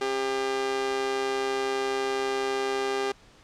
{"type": "tone with amplitude modulation", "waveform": "sawtooth", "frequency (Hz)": 400, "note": "G4", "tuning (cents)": 35, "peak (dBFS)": -19, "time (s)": [0.01, 3.12], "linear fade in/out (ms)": 5, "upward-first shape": "sine", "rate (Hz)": 132, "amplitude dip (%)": 60, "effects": ["pink hiss -55 dBFS RMS until 3.43 s", "low-pass 6000 Hz 12 dB/octave"]}